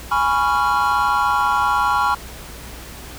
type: chord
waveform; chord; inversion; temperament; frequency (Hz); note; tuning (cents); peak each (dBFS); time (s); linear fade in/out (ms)
triangle; C# dominant seventh; second; equal with one note detuned; 830.6 / 987.8 / 1108.7 / 1384.1; G#5 / B5 / C#6 / E#6; 0 / 0 / 0 / -16; -19; 0.11-2.15; 10
effects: added 60 Hz sine -38 dBFS peak until 3.18 s + pink hiss -37 dBFS RMS until 3.18 s